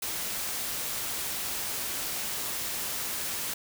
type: noise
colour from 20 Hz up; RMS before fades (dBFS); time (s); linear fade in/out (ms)
white; -33; 0.02-3.54; 5
effects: none